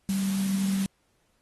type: tone in noise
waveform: sine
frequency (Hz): 194.1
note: G3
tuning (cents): -17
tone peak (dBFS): -24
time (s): 0.09-0.86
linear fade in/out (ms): 0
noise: white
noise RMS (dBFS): -38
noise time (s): 0.09-0.86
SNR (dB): +11
effects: pink hiss -71 dBFS RMS until 1.41 s + AAC 32 kbps